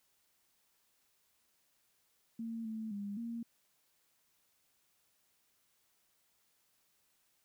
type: tone with pitch steps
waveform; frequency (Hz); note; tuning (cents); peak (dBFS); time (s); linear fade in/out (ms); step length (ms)
sine; 228 / 220.4 / 202.4 / 232.5; A#3 / A3 / G#3 / A#3; -38 / +3 / -44 / -4; -38; 2.39-3.43; 5; 260
effects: white hiss -75 dBFS RMS until 7.44 s